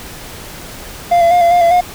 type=tone with pitch steps; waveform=triangle; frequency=696 / 679 / 708 / 685 / 705 / 680 / 715 Hz; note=F5 / F5 / F5 / F5 / F5 / F5 / F5; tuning=-6 / -49 / +23 / -34 / +16 / -46 / +41 cents; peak=-5 dBFS; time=1.11-1.81 s; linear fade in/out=10 ms; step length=100 ms; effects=pink hiss -31 dBFS RMS until 1.94 s